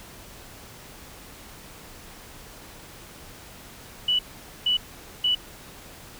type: tone bursts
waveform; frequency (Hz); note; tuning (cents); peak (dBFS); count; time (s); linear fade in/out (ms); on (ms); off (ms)
sine; 2960; F#7; 0; -19; 3; 4.08-5.35; 5; 110; 470
effects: pink hiss -45 dBFS RMS until 6.19 s